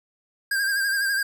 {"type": "tone with vibrato", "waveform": "square", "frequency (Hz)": 1602, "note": "G6", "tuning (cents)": 37, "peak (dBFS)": -22, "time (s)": [0.51, 1.23], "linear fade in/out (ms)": 5, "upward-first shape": "sine", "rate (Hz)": 12, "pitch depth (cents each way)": 46, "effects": []}